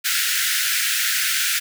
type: high-pass noise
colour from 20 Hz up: pink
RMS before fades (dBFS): -21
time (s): 0.04-1.6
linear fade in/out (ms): 20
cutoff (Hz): 1400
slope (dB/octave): 96
effects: none